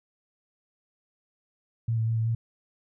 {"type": "tone with pitch steps", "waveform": "sine", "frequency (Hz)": [114.7, 111.9, 113.7, 112.3, 114.7], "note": ["A#2", "A2", "A#2", "A2", "A#2"], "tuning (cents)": [-28, 30, -43, 36, -28], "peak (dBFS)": -23, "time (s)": [1.88, 2.35], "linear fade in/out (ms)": 5, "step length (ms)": 94, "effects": []}